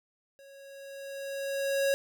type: tone with level ramp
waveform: square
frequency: 551 Hz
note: C#5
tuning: 11 cents flat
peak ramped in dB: -52 to -24 dBFS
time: 0.39-1.94 s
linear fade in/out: 0 ms
effects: none